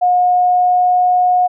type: tone with pitch glide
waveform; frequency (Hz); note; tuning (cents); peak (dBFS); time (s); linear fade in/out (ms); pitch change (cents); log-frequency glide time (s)
sine; 720 to 724.6; F#5 to F#5; -47 to -36; -9; 0.01-1.48; 20; +11; 0.14-1.04
effects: none